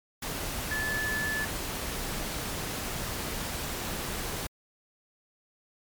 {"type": "tone in noise", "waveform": "sine", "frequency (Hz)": 1734, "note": "A6", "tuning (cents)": -26, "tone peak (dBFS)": -29, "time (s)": [0.71, 1.45], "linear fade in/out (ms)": 5, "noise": "pink", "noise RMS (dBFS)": -34, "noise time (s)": [0.22, 4.47], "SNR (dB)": 2, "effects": ["MP3 96 kbps"]}